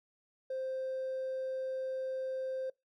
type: tone with hard clipping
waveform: triangle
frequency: 523.3 Hz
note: C5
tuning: in tune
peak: -34 dBFS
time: 0.5-2.7 s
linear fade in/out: 5 ms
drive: 2 dB
effects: noise-tail reverb RT60 0.2 s tail -24 dB re dry